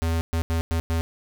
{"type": "tone bursts at uneven times", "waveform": "square", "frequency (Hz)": 82.41, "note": "E2", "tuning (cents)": 0, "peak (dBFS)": -22, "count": 5, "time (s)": [[0.02, 0.21], [0.33, 0.42], [0.5, 0.61], [0.71, 0.8], [0.9, 1.01]], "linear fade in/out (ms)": 0, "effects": []}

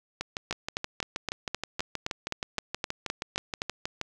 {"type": "two click trains", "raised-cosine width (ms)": 0.2, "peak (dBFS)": [-14, -12], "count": [25, 13], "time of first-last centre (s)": [[0.21, 4.013], [0.51, 3.619]], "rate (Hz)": [6.31, 3.86], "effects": []}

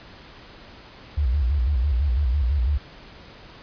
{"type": "tone with vibrato", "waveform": "sine", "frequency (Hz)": 66.4, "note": "C2", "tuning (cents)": 26, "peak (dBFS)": -18, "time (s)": [1.17, 2.78], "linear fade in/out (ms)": 10, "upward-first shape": "square", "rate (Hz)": 6, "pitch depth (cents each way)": 170, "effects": ["pink hiss -45 dBFS RMS until 3.62 s", "resampled to 11025 Hz"]}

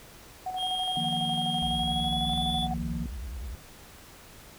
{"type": "tone with tremolo", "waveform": "sine", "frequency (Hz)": 742, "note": "F#5", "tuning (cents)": 5, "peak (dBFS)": -29, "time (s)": [0.46, 2.74], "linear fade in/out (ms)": 5, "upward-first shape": "square", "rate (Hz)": 12, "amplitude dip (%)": 50}
{"type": "tone with pitch glide", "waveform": "triangle", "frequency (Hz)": [3235, 3447], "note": ["G#7", "A7"], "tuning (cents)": [-46, -36], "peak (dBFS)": -28, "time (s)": [0.56, 2.68], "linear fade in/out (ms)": 50, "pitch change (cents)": 110, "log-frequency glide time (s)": [1.65, 2.33]}
{"type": "chord", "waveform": "sine", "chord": "Eb suspended second", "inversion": "none", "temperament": "equal", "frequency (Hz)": [155.56, 174.61, 233.1], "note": ["Eb3", "F3", "Bb3"], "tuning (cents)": [0, 0, 0], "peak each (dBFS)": -35, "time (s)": [0.97, 3.06], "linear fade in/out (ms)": 2}
{"type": "tone with vibrato", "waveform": "triangle", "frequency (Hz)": 61.74, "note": "B1", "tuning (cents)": 0, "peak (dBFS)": -32, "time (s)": [1.62, 3.55], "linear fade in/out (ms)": 0, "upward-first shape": "square", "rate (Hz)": 10, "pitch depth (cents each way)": 220}
{"effects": ["pink hiss -50 dBFS RMS until 4.58 s"]}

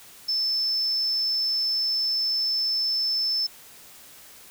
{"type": "tone", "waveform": "sine", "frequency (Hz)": 5274, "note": "E8", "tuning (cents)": 0, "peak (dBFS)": -22, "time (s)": [0.28, 3.47], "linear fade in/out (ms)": 10, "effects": ["white hiss -48 dBFS RMS until 4.5 s"]}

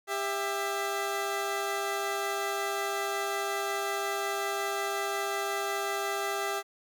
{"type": "tone pair together", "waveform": "15% pulse", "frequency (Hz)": [398.3, 662], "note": ["G4", "E5"], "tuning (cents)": [28, 7], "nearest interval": "major sixth", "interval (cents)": 879, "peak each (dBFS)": [-25, -28], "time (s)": [0.07, 6.63], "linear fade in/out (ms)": 50, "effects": []}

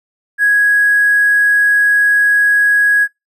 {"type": "tone with hard clipping", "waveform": "triangle", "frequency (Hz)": 1661.2, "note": "G#6", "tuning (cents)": 0, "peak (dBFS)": -8, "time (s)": [0.38, 3.08], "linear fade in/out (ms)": 50, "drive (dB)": 3, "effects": ["noise-tail reverb RT60 0.2 s tail -25 dB re dry"]}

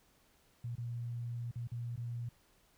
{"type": "tone with dropouts", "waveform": "sine", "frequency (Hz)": 119, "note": "A#2", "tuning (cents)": 36, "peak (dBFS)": -37, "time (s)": [0.64, 2.29], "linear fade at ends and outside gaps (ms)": 5, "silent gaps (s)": [[0.755, 0.78], [1.513, 1.557], [1.674, 1.717], [1.961, 1.975]], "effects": ["pink hiss -69 dBFS RMS until 2.77 s"]}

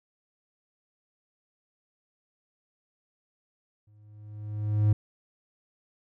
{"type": "tone with exponential growth", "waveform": "triangle", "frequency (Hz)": 105.5, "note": "G#2", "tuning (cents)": 28, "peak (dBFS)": -15, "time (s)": [3.87, 4.93], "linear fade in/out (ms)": 5, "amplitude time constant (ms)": 230, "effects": []}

